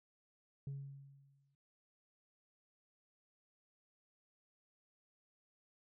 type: tone with exponential decay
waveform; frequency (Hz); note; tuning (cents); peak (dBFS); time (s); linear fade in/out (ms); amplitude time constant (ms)
sine; 138.59; C#3; 0; -37; 0.67-1.55; 2; 190
effects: noise-tail reverb RT60 0.2 s tail -24 dB re dry + tanh soft clip ceiling -39 dBFS